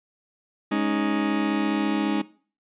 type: chord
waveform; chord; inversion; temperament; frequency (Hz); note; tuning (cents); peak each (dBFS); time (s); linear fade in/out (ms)
40% pulse; Ab suspended fourth; none; just; 207.7 / 276.9 / 311.5; Ab3 / Db4 / Eb4; 0 / -2 / +2; -25 / -27 / -25; 0.71-2.22; 10
effects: noise-tail reverb RT60 0.4 s tail -18 dB re dry + resampled to 8000 Hz